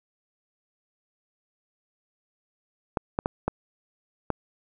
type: clicks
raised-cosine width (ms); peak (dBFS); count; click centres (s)
1; -10; 5; 2.972 / 3.189 / 3.259 / 3.48 / 4.303
effects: none